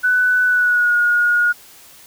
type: tone with pitch glide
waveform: sine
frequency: 1494 to 1438.9 Hz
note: F#6 to F#6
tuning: +16 to -49 cents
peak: -12 dBFS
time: 0.03-1.53 s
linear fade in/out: 20 ms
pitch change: -65 cents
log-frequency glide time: 0.45-0.96 s
effects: white hiss -44 dBFS RMS until 2.06 s